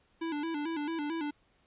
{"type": "tone with vibrato", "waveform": "square", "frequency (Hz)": 311.1, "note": "D#4", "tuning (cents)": 0, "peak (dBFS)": -33, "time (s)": [0.21, 1.31], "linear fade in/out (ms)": 10, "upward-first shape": "square", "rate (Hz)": 4.5, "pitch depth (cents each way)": 100, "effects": ["pink hiss -69 dBFS RMS until 1.66 s", "resampled to 8000 Hz"]}